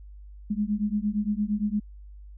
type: beating tone pair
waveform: sine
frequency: 204.5 / 213.2 Hz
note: G#3 / G#3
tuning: -26 / +46 cents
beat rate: 8.7 Hz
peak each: -27 dBFS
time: 0.5-1.8 s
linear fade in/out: 10 ms
effects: added 50 Hz sine -42 dBFS peak until 2.37 s